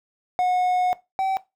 triangle tone pair in turn, 728 / 767.7 Hz, F#5 / G5, -28 / -36 cents, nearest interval minor second, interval 92 cents, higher second, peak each -16 / -18 dBFS, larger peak first, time 0.39-0.93 / 1.19-1.37 s, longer first, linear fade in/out 0 ms, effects noise-tail reverb RT60 0.2 s tail -17 dB re dry

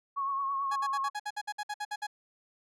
sine tone with vibrato, 1100 Hz, C#6, 14 cents flat, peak -29 dBFS, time 0.16-1.1 s, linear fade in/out 20 ms, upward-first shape triangle, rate 9.1 Hz, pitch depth 46 cents each way
30% pulse tone bursts, 834 Hz, G#5, 7 cents sharp, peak -30 dBFS, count 13, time 0.71-2.069 s, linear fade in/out 10 ms, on 51 ms, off 58 ms
effects low-pass 9000 Hz 12 dB/octave

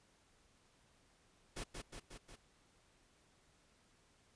pink noise with echo, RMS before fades -44 dBFS, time 1.56-1.64 s, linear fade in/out 10 ms, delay 180 ms, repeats 4, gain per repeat -3 dB, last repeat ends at 2.36 s, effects pink hiss -71 dBFS RMS until 4.35 s + resampled to 22050 Hz

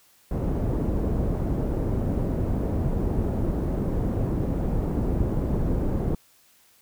pink low-pass noise, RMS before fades -25 dBFS, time 0.31-6.15 s, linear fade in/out 2 ms, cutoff 410 Hz, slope 12 dB/octave, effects white hiss -59 dBFS RMS until 6.81 s

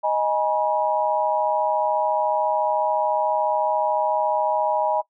sine chord, G# minor, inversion second, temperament equal with one note detuned, 622.3 / 830.6 / 964.6 Hz, D#5 / G#5 / B5, 0 / 0 / -41 cents, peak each -23 dBFS, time 0.03-5.02 s, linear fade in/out 20 ms, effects noise-tail reverb RT60 0.1 s tail -20 dB re dry

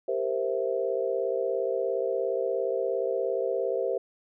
sine chord, C dominant seventh, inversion second, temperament equal, 392 / 466.2 / 523.3 / 659.3 Hz, G4 / Bb4 / C5 / E5, 0 / 0 / 0 / 0 cents, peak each -31 / -31 / -29 / -34 dBFS, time 0.08-3.98 s, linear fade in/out 5 ms, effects none

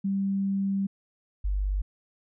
sine tone pair in turn, 196 / 49 Hz, G3 / G1, 0 / 0 cents, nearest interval 2 octaves, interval 2400 cents, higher first, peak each -24 dBFS, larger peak neither, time 0.04-0.87 / 1.44-1.82 s, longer first, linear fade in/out 10 ms, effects none

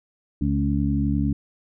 harmonic tone with a mistuned harmonic, 71.3 Hz, C#2, 49 cents sharp, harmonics 1 / 2 / 3 / 4, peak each -25 / -25 / -25 / -25 dBFS, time 0.41-1.33 s, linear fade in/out 5 ms, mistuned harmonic 4, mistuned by -16 cents, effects none

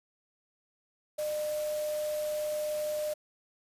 sine tone in noise, 605 Hz, D#5, 49 cents flat, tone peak -30 dBFS, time 1.18-3.14 s, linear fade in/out 10 ms, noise white, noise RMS -44 dBFS, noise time 1.18-3.14 s, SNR +11 dB, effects resampled to 32000 Hz

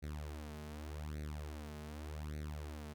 sawtooth tone with flanger, 75.3 Hz, D2, 44 cents sharp, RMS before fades -45 dBFS, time 0.02-2.94 s, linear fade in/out 20 ms, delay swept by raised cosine 0.48 to 4.78 ms, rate 0.85 Hz, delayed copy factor +0.85, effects none

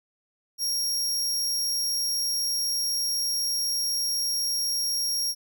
sawtooth tone, 5588 Hz, F8, in tune, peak -22 dBFS, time 0.58-5.35 s, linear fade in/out 50 ms, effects none

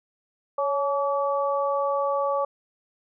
sine tone cluster, 558 / 854 / 1145 Hz, C#5 / G#5 / D6, +11 / +48 / -44 cents, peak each -24 / -30 / -27 dBFS, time 0.58-2.45 s, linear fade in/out 5 ms, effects none

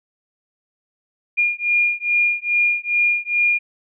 sine beating tone pair, 2418 / 2420.4 Hz, D7 / D#7, +50 / -48 cents, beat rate 2.4 Hz, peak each -19 dBFS, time 1.37-3.59 s, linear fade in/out 20 ms, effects none

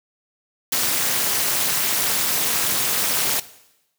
white noise with amplitude modulation, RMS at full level -17 dBFS, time 0.72-3.4 s, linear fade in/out 5 ms, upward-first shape sine, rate 263 Hz, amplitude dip 95%, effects noise-tail reverb RT60 0.9 s tail -17 dB re dry + high-pass 100 Hz 12 dB/octave

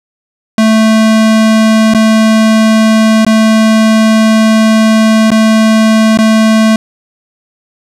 square tone with dropouts, 220 Hz, A3, in tune, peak -5 dBFS, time 0.58-6.76 s, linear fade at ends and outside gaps 2 ms, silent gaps 1.938-1.947 / 3.249-3.265 / 5.305-5.316 / 6.174-6.187 s, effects low-pass 9000 Hz 12 dB/octave + 7-bit

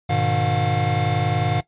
square tone cluster, 101.8 / 122.1 / 152.8 / 713 Hz, G#2 / B2 / D#3 / F5, -34 / -19 / -31 / +36 cents, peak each -25 dBFS, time 0.09-1.61 s, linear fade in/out 10 ms, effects noise-tail reverb RT60 0.1 s tail -17 dB re dry + resampled to 8000 Hz

